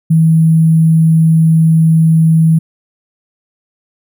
sine tone with sample-and-hold, 161.4 Hz, E3, 36 cents flat, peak -5 dBFS, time 0.1-2.59 s, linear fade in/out 10 ms, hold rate 11025 Hz, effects none

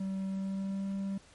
triangle tone with pitch glide, 192.2 to 195.67 Hz, G3 to G3, -34 to -3 cents, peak -30 dBFS, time 0-1.18 s, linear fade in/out 5 ms, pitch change +31 cents, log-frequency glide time 0.29-0.87 s, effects pink hiss -59 dBFS RMS until 1.34 s + MP3 48 kbps

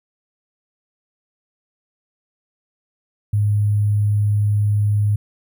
sine tone with sample-and-hold, 103.8 Hz, G#2, in tune, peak -14 dBFS, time 3.33-5.16 s, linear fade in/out 5 ms, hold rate 11025 Hz, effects none

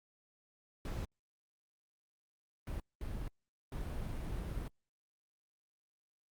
brown noise bursts at uneven times, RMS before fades -40 dBFS, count 4, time 0.85-1.05 / 2.67-2.8 / 3.01-3.28 / 3.72-4.68 s, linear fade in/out 2 ms, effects Opus 48 kbps

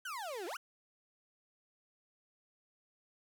35% pulse exponential two-way sweep, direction down then up, 1586 to 329.6 to 1586 Hz, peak -38 dBFS, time 0.05-0.57 s, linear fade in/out 5 ms, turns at 0.46 s, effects none

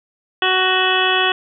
harmonic tone, 372.7 Hz, F#4, 13 cents sharp, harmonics 1 / 2 / 3 / 4 / 5 / 7 / 8 / 9, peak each -22 / -22 / -22 / -22 / -22 / -22 / -22 / -22 dBFS, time 0.42-1.32 s, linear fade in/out 2 ms, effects none

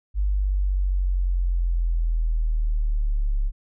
sine linear sweep, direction down, 50.1 to 34.65 Hz, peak -19 dBFS, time 0.14-3.52 s, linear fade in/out 50 ms, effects none

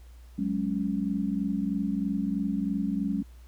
sine chord, F# suspended second, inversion none, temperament just, 185 / 208.1 / 277.5 Hz, F#3 / G#3 / C#4, 0 / +4 / +2 cents, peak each -31 / -29 / -31 dBFS, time 0.38-3.23 s, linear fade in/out 10 ms, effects added 60 Hz sine -46 dBFS peak until 3.47 s + pink hiss -62 dBFS RMS until 3.47 s

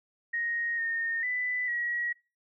sine tone with pitch steps, 1870 / 1837 / 1992 / 1912 Hz, A#6 / A#6 / B6 / A#6, +5 / -26 / +14 / +43 cents, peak -28 dBFS, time 0.33-2.13 s, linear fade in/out 10 ms, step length 450 ms, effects noise-tail reverb RT60 0.3 s tail -25 dB re dry

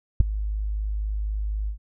sine tone with ADSR envelope, 52 Hz, G#1, 3 cents sharp, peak -6 dBFS, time 0.2-1.78 s, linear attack 5 ms, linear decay 9 ms, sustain -18 dB, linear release 98 ms, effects none

